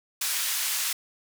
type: band-pass noise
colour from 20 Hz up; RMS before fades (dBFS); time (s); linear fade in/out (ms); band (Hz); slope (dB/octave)
white; -28; 0.21-0.93; 5; 1400 to 14000; 12
effects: none